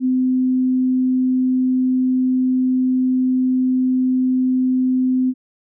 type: tone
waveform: sine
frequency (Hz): 256.3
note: C4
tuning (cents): -36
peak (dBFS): -14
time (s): 0-5.34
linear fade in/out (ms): 50
effects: none